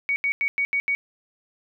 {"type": "tone bursts at uneven times", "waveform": "sine", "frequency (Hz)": 2248, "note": "C#7", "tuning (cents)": 24, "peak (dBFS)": -20, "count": 6, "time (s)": [[0.09, 0.16], [0.24, 0.32], [0.41, 0.48], [0.58, 0.65], [0.73, 0.8], [0.88, 0.95]], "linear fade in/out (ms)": 0, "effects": []}